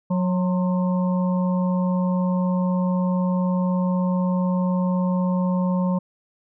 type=harmonic tone with a mistuned harmonic; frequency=182.4 Hz; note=F#3; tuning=24 cents flat; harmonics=1 / 3 / 5 / 6; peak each=-19 / -29 / -33 / -35 dBFS; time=0.1-5.99 s; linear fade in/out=10 ms; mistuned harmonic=6; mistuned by=-63 cents; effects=none